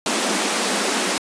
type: high-pass noise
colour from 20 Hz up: pink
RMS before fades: -21 dBFS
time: 0.06-1.18 s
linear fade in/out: 2 ms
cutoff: 190 Hz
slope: 96 dB/octave
effects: resampled to 22050 Hz